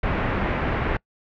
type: low-pass noise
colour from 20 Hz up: pink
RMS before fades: -24 dBFS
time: 0.03-0.97 s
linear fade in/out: 5 ms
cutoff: 2300 Hz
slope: 24 dB/octave
effects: noise-tail reverb RT60 0.1 s tail -25 dB re dry